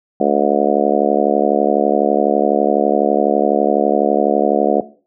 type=harmonic tone; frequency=72 Hz; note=D2; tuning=34 cents flat; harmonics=3 / 4 / 5 / 6 / 7 / 8 / 9 / 10; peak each=-20 / -20 / -20 / -20 / -20 / -20 / -20 / -20 dBFS; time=0.2-4.81 s; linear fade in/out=5 ms; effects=noise-tail reverb RT60 0.4 s tail -17 dB re dry